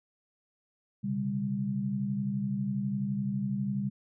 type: tone cluster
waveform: sine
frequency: 129.2 / 141.2 / 200 Hz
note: C3 / C#3 / G3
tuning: -21 / +32 / +35 cents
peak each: -36 / -36 / -30 dBFS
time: 1.03-3.9 s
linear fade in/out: 20 ms
effects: none